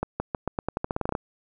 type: accelerating click train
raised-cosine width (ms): 1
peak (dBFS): -12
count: 15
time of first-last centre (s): 0.03-1.152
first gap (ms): 170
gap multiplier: 0.87
effects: none